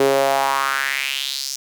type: tone with high-pass filter sweep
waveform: sawtooth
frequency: 136.6 Hz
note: C#3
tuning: 25 cents flat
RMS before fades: -20 dBFS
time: 0-1.56 s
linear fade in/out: 5 ms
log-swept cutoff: 390 to 5900 Hz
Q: 3.6
effects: none